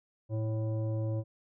sine tone with frequency modulation, 111 Hz, A2, 16 cents sharp, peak -29 dBFS, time 0.29-1.24 s, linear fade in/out 50 ms, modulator 439 Hz, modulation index 0.58, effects none

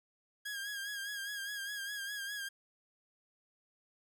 sawtooth tone with vibrato, 1634 Hz, G#6, 29 cents flat, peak -35 dBFS, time 0.45-2.49 s, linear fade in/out 10 ms, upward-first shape sine, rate 4.9 Hz, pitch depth 51 cents each way, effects none

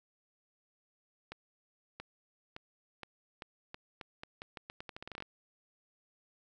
accelerating click train, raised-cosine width 0.3 ms, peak -27 dBFS, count 21, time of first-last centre 1.32-5.224 s, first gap 680 ms, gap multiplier 0.83, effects none

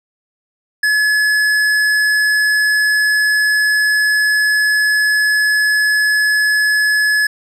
triangle tone with hard clipping, 1705 Hz, G#6, 45 cents sharp, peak -13 dBFS, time 0.83-7.27 s, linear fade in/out 5 ms, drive 15 dB, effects none

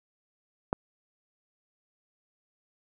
click, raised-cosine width 1 ms, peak -12 dBFS, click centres 0.729 s, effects none

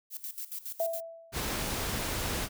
violet noise with tremolo, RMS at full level -38 dBFS, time 0.1-1.02 s, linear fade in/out 50 ms, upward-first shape square, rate 7.2 Hz, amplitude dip 80%
sine tone with exponential decay, 662 Hz, E5, 7 cents sharp, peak -25 dBFS, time 0.8-1.49 s, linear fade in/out 2 ms, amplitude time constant 150 ms
pink noise, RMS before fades -33 dBFS, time 1.32-2.49 s, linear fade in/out 50 ms
effects none

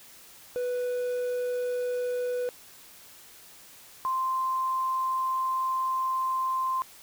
triangle / sine tone pair in turn, 493.9 / 1044.1 Hz, B4 / C6, 0 / -4 cents, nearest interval octave + minor second, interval 1296 cents, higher second, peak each -25 dBFS, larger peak neither, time 0.56-2.49 / 4.05-6.82 s, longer second, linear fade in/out 0 ms, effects white hiss -51 dBFS RMS until 7.02 s

